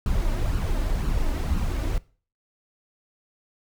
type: noise with flanger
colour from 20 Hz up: brown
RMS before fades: -24 dBFS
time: 0.06-1.98 s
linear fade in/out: 2 ms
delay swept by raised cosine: 0.7 to 3.4 ms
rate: 2 Hz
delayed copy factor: +0.5
effects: noise-tail reverb RT60 0.4 s tail -21 dB re dry